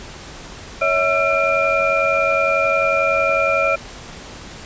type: tone cluster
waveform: sine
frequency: 558 / 649 / 1347 / 2393 Hz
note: C#5 / E5 / E6 / D7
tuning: +11 / -27 / +37 / +32 cents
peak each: -20 dBFS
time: 0.81-3.76 s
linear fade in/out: 10 ms
effects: pink hiss -36 dBFS RMS until 4.65 s + resampled to 16000 Hz